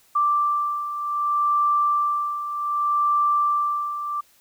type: beating tone pair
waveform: sine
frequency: 1174.7 / 1175.35 Hz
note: D6 / D6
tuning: 0 / +1 cents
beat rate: 0.65 Hz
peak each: -26 / -20 dBFS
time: 0.15-4.21 s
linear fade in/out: 10 ms
effects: white hiss -58 dBFS RMS until 4.4 s